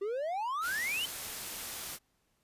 triangle exponential sweep, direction up, 382.9 to 3136 Hz, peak -30 dBFS, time 0.01-1.06 s, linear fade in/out 10 ms
white noise, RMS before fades -40 dBFS, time 0.61-1.99 s, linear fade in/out 50 ms
effects pink hiss -75 dBFS RMS until 2.43 s + resampled to 32000 Hz

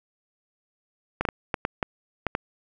clicks, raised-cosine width 0.5 ms, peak -9 dBFS, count 8, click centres 1.21 / 1.252 / 1.288 / 1.542 / 1.651 / 1.828 / 2.267 / 2.351 s, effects none

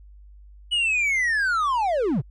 triangle linear sweep, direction down, 2960 to 98.2 Hz, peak -18 dBFS, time 0.71-2.22 s, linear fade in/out 20 ms, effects added 50 Hz sine -44 dBFS peak until 2.3 s + resampled to 24000 Hz

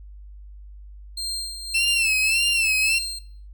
35% pulse tone with tremolo, 4186 Hz, C8, in tune, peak -24 dBFS, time 1.17-3.19 s, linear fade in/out 5 ms, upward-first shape sine, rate 1.8 Hz, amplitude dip 60%
40% pulse tone with vibrato, 2660 Hz, E7, 15 cents sharp, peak -18 dBFS, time 1.74-2.99 s, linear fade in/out 10 ms, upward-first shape sine, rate 1.7 Hz, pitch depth 87 cents each way
effects noise-tail reverb RT60 0.5 s tail -18 dB re dry + added 50 Hz sine -39 dBFS peak until 3.53 s

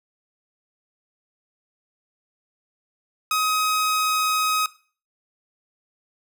sawtooth tone, 1263 Hz, D#6, 26 cents sharp, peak -16 dBFS, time 3.31-4.66 s, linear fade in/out 2 ms, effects noise-tail reverb RT60 0.4 s tail -18 dB re dry

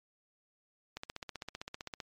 click train, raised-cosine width 0.2 ms, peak -23 dBFS, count 17, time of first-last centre 0.97-2.002 s, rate 15.5 Hz, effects MP3 64 kbps

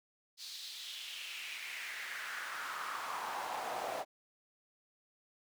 brown noise with high-pass filter sweep, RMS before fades -42 dBFS, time 0.37-4.05 s, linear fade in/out 50 ms, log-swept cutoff 4500 to 630 Hz, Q 3.2, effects none

